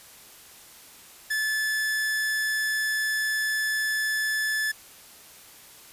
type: tone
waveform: 45% pulse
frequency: 1736 Hz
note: A6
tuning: 24 cents flat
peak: -24 dBFS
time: 1.3-4.72 s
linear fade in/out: 10 ms
effects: white hiss -49 dBFS RMS until 5.92 s + resampled to 32000 Hz